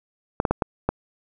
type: clicks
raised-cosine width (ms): 1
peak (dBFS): -6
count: 5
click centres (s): 0.401 / 0.452 / 0.51 / 0.622 / 0.89
effects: none